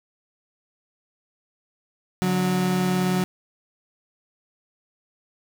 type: tone pair together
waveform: 35% pulse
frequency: 144.28 / 183.2 Hz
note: D3 / F#3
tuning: -30 / -17 cents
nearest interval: major third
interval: 413 cents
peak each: -27 / -19 dBFS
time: 2.22-3.24 s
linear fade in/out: 0 ms
effects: 8-bit